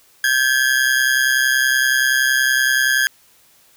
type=ring-modulated tone; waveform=40% pulse; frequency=1637 Hz; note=G#6; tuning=25 cents flat; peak=-10 dBFS; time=0.24-3.07 s; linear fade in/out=0 ms; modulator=65.3 Hz; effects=white hiss -53 dBFS RMS until 3.76 s